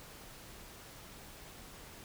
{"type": "silence", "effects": ["pink hiss -52 dBFS RMS until 2.04 s"]}